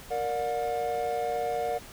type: chord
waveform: triangle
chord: Bb augmented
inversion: none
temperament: equal with one note detuned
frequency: 466.2 / 587.3 / 721.4 Hz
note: Bb4 / D5 / F#5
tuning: 0 / 0 / -44 cents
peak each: -30 / -32 / -28 dBFS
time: 0.1-1.79 s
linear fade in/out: 20 ms
effects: pink hiss -47 dBFS RMS until 1.92 s